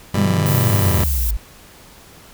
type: chord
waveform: sawtooth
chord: E minor seventh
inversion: first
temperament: just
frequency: 98.89 / 123.61 / 148.33 / 164.81 Hz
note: G2 / B2 / D3 / E3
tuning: +16 / +2 / +18 / 0 cents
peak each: -15 / -19 / -21 / -21 dBFS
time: 0.14-1.04 s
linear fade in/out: 5 ms
type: exponential sweep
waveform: sine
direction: down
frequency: 211.6 to 50.2 Hz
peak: -17 dBFS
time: 0.17-1.37 s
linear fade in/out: 5 ms
type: noise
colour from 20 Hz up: violet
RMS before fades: -24 dBFS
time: 0.46-1.31 s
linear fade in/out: 5 ms
effects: pink hiss -44 dBFS RMS until 2.33 s